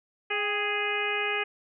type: harmonic tone with a mistuned harmonic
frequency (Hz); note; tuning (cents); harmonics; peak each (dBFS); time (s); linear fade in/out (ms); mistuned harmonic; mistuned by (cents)
415.3; G#4; 0; 1 / 2 / 3 / 4 / 5 / 6 / 7; -33 / -36 / -36 / -34 / -33 / -31 / -36; 0.3-1.44; 10; 2; -50
effects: none